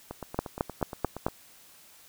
two click trains, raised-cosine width 1 ms, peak -11 / -22 dBFS, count 5 / 11, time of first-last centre 0.39-1.265 / 0.11-1.284 s, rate 4.57 / 8.52 Hz, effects white hiss -55 dBFS RMS until 2.08 s

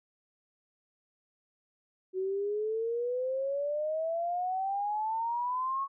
sine exponential sweep, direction up, 370 to 1108.7 Hz, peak -29 dBFS, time 2.13-5.88 s, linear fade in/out 50 ms, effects none

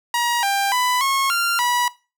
sawtooth tone with pitch steps, 953 / 794 / 996 / 1089 / 1388 / 974 Hz, A#5 / G5 / B5 / C#6 / F6 / B5, +38 / +22 / +14 / -31 / -11 / -24 cents, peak -14 dBFS, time 0.14-1.88 s, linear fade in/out 2 ms, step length 290 ms, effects noise-tail reverb RT60 0.3 s tail -20 dB re dry

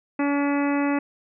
harmonic tone, 284.8 Hz, C#4, 47 cents sharp, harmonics 1 / 2 / 3 / 4 / 5 / 6 / 7 / 8 / 9, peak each -21 / -30 / -31 / -34 / -36 / -38 / -35 / -42 / -37 dBFS, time 0.19-0.99 s, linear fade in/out 5 ms, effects none

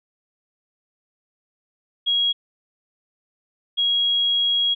sine tone pair in turn, 3300 / 3300 Hz, G#7 / G#7, -12 / -12 cents, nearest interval unison, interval 0 cents, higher neither, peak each -17 dBFS, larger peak neither, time 2.06-2.33 / 3.77-4.75 s, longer second, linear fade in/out 20 ms, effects none

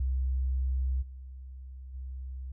sine tone with level steps, 64.9 Hz, C2, 13 cents flat, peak -26 / -41 / -36 dBFS, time 0-2.52 s, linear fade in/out 5 ms, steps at 1.01 / 1.93 s, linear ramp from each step 20 ms, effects none

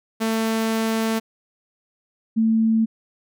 sawtooth / sine tone pair in turn, 223.2 / 223.2 Hz, A3 / A3, +25 / +25 cents, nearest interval unison, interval 0 cents, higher neither, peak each -16 / -15 dBFS, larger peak second, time 0.2-1.2 / 2.36-2.86 s, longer first, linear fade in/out 20 ms, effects none

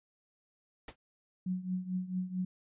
pink noise with exponential decay, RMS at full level -39 dBFS, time 0.88-0.96 s, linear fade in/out 5 ms, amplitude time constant 17 ms
sine tone with tremolo, 183.8 Hz, F#3, 11 cents flat, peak -29 dBFS, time 1.46-2.45 s, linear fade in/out 5 ms, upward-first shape triangle, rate 4.5 Hz, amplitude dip 85%
effects resampled to 8000 Hz

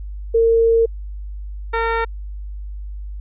sine / 15% pulse tone pair in turn, 457 / 457 Hz, A#4 / A#4, -34 / -34 cents, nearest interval unison, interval 0 cents, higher neither, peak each -11 dBFS, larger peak neither, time 0.34-0.86 / 1.73-2.05 s, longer first, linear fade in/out 10 ms, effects added 50 Hz sine -27 dBFS peak until 3.2 s + resampled to 8000 Hz

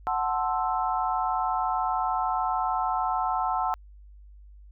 sine chord, F# half-diminished seventh, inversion none, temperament equal, 740 / 880 / 1046.5 / 1318.5 Hz, F#5 / A5 / C6 / E6, 0 / 0 / 0 / 0 cents, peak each -28 / -29 / -31 / -31 dBFS, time 0.07-3.74 s, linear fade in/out 0 ms, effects added 50 Hz sine -46 dBFS peak until 4.71 s

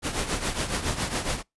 pink noise with tremolo, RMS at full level -25 dBFS, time 0.02-1.43 s, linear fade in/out 50 ms, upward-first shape triangle, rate 7.2 Hz, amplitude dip 75%, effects noise-tail reverb RT60 0.2 s tail -26 dB re dry + resampled to 24000 Hz

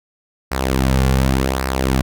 sawtooth tone with flanger, 65.8 Hz, C2, 10 cents sharp, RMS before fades -17 dBFS, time 0.51-2.02 s, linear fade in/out 10 ms, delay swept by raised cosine 0.29 to 3.19 ms, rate 0.88 Hz, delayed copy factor -0.6, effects none

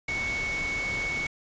sine tone in noise, 2217 Hz, C#7, in tune, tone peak -28 dBFS, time 0.08-1.27 s, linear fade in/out 5 ms, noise pink, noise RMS -36 dBFS, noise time 0.08-1.27 s, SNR +5 dB, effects resampled to 16000 Hz

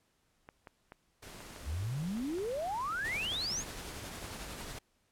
clicks, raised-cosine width 0.5 ms, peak -33 dBFS, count 9, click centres 0.489 / 0.672 / 0.921 / 1.405 / 1.562 / 2.172 / 2.385 / 2.925 / 2.99 s
pink noise, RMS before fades -49 dBFS, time 1.22-3.27 s, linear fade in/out 10 ms
sine exponential sweep, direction up, 65.41 to 7040 Hz, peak -33 dBFS, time 1.64-3.64 s, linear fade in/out 50 ms
pink noise with tremolo, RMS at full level -42 dBFS, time 3.04-4.79 s, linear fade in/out 10 ms, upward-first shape triangle, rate 11 Hz, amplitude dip 35%
effects pink hiss -74 dBFS RMS until 5.11 s + low-pass 12000 Hz 12 dB/octave

